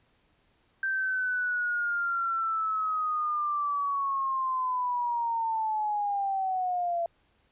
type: linear sweep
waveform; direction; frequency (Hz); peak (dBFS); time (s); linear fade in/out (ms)
sine; down; 1568 to 674; -26; 0.83-7.06; 2
effects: pink hiss -68 dBFS RMS until 7.51 s + resampled to 8000 Hz